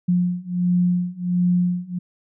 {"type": "beating tone pair", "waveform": "sine", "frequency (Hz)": [177.3, 178.7], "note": ["F3", "F3"], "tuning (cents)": [26, 40], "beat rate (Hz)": 1.4, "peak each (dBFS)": [-21, -20], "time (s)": [0.08, 1.99], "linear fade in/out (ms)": 10, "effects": []}